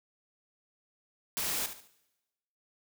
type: noise with echo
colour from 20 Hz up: white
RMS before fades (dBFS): -33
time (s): 1.37-1.66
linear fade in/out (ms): 0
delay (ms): 72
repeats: 3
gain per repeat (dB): -10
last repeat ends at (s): 1.876
effects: noise-tail reverb RT60 1.0 s tail -20 dB re dry